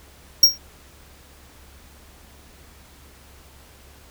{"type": "tone with exponential decay", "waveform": "square", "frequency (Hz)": 5588, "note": "F8", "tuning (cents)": 0, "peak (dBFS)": -5, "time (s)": [0.43, 0.58], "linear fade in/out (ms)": 5, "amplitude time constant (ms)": 31, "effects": ["added 69 Hz sine -50 dBFS peak until 4.1 s", "pink hiss -50 dBFS RMS until 4.1 s"]}